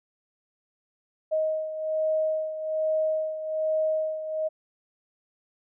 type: beating tone pair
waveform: sine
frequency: 627 / 628.2 Hz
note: D#5 / D#5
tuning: +13 / +16 cents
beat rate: 1.2 Hz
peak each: -25 / -31 dBFS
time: 1.31-4.49 s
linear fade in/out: 20 ms
effects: none